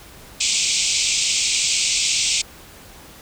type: band-pass noise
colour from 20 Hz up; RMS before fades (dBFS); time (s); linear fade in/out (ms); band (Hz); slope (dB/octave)
white; -20; 0.4-2.42; 10; 2200 to 8200; 96
effects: pink hiss -43 dBFS RMS until 3.21 s